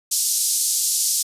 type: band-pass noise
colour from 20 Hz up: white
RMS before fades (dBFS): -21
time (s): 0.11-1.23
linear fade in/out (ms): 10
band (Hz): 4800 to 11000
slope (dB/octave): 24
effects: resampled to 32000 Hz